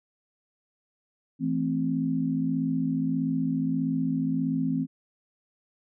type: chord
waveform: sine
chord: A minor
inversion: second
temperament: equal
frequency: 164.81 / 220 / 261.6 Hz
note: E3 / A3 / C4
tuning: 0 / 0 / 0 cents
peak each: -29 / -32 / -26 dBFS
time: 1.39-4.87 s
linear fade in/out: 50 ms
effects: none